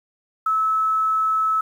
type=tone; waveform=sine; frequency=1300 Hz; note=E6; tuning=24 cents flat; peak=-17 dBFS; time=0.46-1.61 s; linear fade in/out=5 ms; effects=8-bit